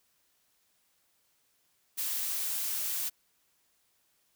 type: noise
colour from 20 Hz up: blue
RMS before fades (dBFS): -33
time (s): 1.97-3.1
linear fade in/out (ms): 20
effects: white hiss -72 dBFS RMS until 4.35 s